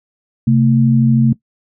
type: tone pair together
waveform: sine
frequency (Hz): 131.9 / 224.8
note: C3 / A3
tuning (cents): +14 / +37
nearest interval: major sixth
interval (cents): 923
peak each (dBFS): -11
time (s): 0.47-1.33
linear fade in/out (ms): 5
effects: noise-tail reverb RT60 0.1 s tail -19 dB re dry